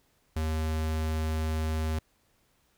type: tone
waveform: square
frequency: 78.8 Hz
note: D#2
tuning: 23 cents sharp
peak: -28 dBFS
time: 0.36-1.99 s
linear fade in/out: 5 ms
effects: pink hiss -69 dBFS RMS until 2.77 s